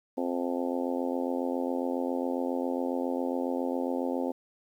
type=harmonic tone; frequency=87.31 Hz; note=F2; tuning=in tune; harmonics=3 / 4 / 5 / 6 / 7 / 8 / 9 / 10; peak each=-31 / -36 / -38 / -34 / -41 / -42 / -42 / -42 dBFS; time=0.17-4.32 s; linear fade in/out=10 ms; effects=10-bit